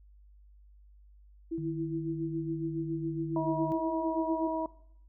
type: tone with tremolo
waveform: sine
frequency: 329.6 Hz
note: E4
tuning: in tune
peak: -30 dBFS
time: 1.51-4.48 s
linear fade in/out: 10 ms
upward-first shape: sine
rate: 7.2 Hz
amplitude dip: 65%
type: tone with pitch glide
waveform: sine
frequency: 153.5 to 151.74 Hz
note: D#3 to D#3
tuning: -23 to -43 cents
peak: -35 dBFS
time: 1.58-3.72 s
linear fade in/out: 0 ms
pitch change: -20 cents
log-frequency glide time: 2.52-3.54 s
type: harmonic tone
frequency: 321 Hz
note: E4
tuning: 46 cents flat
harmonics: 1 / 2 / 3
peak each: -34 / -34 / -34 dBFS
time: 3.36-4.66 s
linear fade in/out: 2 ms
effects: noise-tail reverb RT60 0.7 s tail -18 dB re dry + added 50 Hz sine -54 dBFS peak until 5.08 s